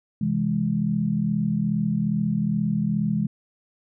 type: chord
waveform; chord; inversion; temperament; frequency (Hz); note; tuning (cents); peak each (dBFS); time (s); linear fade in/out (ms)
sine; C augmented; none; equal with one note detuned; 130.81 / 165.29 / 207.7; C3 / E3 / G#3; 0 / +5 / 0; -29 / -25 / -23; 0.21-3.27; 5
effects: none